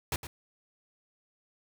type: noise with echo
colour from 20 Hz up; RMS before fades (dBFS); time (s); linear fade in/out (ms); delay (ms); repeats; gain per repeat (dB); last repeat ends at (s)
pink; -31; 0.12-0.16; 2; 110; 1; -11; 0.27
effects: none